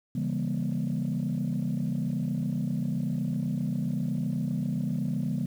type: chord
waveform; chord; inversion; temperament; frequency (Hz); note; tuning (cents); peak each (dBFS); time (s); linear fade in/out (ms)
sine; C# diminished seventh; none; just; 138.59 / 166.31 / 199.57 / 239.5; C#3 / E3 / G3 / Bb3; 0 / +16 / +31 / +47; -31; 0.15-5.46; 5
effects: tanh soft clip ceiling -21 dBFS + 9-bit